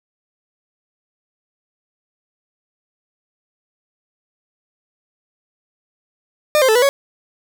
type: tone with pitch steps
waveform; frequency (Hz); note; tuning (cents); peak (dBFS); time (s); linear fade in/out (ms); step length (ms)
40% pulse; 604 / 524 / 438 / 490.6 / 556; D5 / C5 / A4 / B4 / C#5; +48 / +2 / -8 / -12 / +5; -10; 6.55-6.89; 0; 68
effects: none